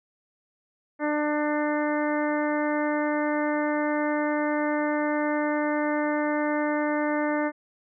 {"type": "harmonic tone", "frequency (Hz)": 298.4, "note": "D4", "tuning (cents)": 28, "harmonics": [1, 2, 3, 4, 5, 6, 7], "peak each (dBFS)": [-26, -28, -32, -36, -36, -35, -38], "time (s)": [0.99, 7.52], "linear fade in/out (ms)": 50, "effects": []}